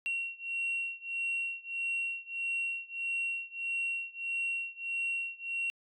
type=beating tone pair; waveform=sine; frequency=2737 / 2738.6 Hz; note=F7 / F7; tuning=-36 / -35 cents; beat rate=1.6 Hz; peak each=-34 / -35 dBFS; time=0.06-5.7 s; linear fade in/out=0 ms; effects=tanh soft clip ceiling -27 dBFS